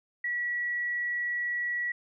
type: tone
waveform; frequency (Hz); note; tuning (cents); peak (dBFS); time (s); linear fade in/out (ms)
sine; 1934; B6; -37; -28; 0.24-1.92; 5
effects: none